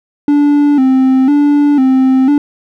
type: tone with vibrato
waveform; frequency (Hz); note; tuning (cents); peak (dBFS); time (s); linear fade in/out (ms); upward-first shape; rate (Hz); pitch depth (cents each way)
triangle; 275.8; C#4; -9; -4; 0.28-2.38; 2; square; 1; 89
effects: none